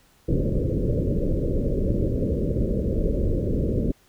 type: low-pass noise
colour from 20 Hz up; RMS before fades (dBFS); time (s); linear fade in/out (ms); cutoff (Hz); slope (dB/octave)
pink; -23; 0.28-3.92; 10; 570; 96
effects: pink hiss -59 dBFS RMS until 4.08 s